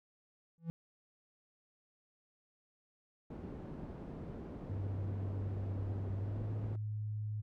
triangle tone with exponential growth, 165.9 Hz, E3, 11 cents sharp, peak -30 dBFS, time 0.58-0.7 s, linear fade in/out 0 ms, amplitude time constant 25 ms
white low-pass noise, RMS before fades -46 dBFS, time 3.3-6.76 s, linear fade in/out 5 ms, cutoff 310 Hz, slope 12 dB/octave
sine tone with pitch glide, 98 to 106.25 Hz, G2 to G#2, 0 to +40 cents, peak -36 dBFS, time 4.69-7.42 s, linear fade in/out 20 ms, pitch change +140 cents, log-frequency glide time 6.16-6.45 s
effects none

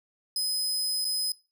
sawtooth tone with dropouts, 5040 Hz, D#8, 21 cents sharp, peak -24 dBFS, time 0.36-1.32 s, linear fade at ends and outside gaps 2 ms, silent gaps 1.046-1.05 s, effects noise-tail reverb RT60 0.3 s tail -20 dB re dry

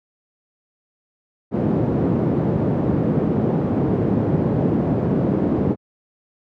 pink band-pass noise, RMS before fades -19 dBFS, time 1.51-5.76 s, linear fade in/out 50 ms, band 130 to 370 Hz, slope 12 dB/octave, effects high-pass 80 Hz 12 dB/octave

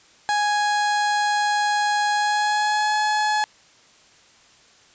30% pulse tone with pitch glide, 830.6 to 848.1 Hz, G#5 to G#5, 0 to +36 cents, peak -16 dBFS, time 0.29-3.44 s, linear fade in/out 0 ms, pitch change +36 cents, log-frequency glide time 2.12-2.96 s, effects white hiss -53 dBFS RMS until 4.94 s + resampled to 16000 Hz

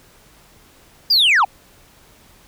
sine linear sweep, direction down, 5000 to 698.5 Hz, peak -8 dBFS, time 1.1-1.45 s, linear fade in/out 10 ms, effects tanh soft clip ceiling -10 dBFS + pink hiss -50 dBFS RMS until 2.47 s

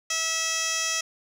15% pulse tone with band-pass filter, 650 Hz, E5, 24 cents flat, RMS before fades -27 dBFS, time 0.1-1.01 s, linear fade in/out 5 ms, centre 5100 Hz, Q 2, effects none

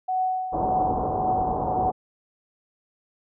sine tone with tremolo, 745 Hz, F#5, 12 cents sharp, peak -20 dBFS, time 0.08-1.91 s, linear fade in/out 10 ms, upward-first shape triangle, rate 1.8 Hz, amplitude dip 65%
white low-pass noise, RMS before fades -28 dBFS, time 0.52-1.92 s, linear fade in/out 20 ms, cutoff 950 Hz, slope 48 dB/octave
effects none

